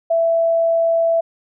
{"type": "tone", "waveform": "sine", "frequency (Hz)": 664, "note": "E5", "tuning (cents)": 12, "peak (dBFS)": -13, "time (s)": [0.1, 1.21], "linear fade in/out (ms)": 10, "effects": []}